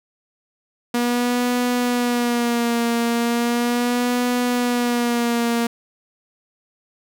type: tone with vibrato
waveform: sawtooth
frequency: 239.8 Hz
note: A#3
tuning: 49 cents sharp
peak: -14 dBFS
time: 0.94-5.67 s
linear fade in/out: 5 ms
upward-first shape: sine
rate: 0.37 Hz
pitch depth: 42 cents each way
effects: none